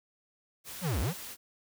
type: noise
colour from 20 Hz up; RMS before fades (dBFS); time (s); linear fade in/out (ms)
white; -43; 0.64-1.37; 50
type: linear two-way sweep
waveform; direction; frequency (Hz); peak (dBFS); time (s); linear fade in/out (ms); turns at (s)
square; down then up; 200.8 to 54.5 to 200.8; -29; 0.81-1.14; 50; 1
effects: none